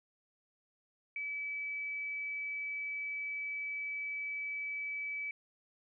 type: tone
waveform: sine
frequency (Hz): 2296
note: D7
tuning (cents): -40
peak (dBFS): -36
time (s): 1.16-5.31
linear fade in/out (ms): 2
effects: none